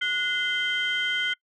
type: tone cluster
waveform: sine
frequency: 1465 / 2061 / 3137 Hz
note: F#6 / C7 / G7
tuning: -18 / -27 / +1 cents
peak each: -27 dBFS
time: 0.01-1.34 s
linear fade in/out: 10 ms
effects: noise-tail reverb RT60 0.1 s tail -25 dB re dry + tanh soft clip ceiling -17 dBFS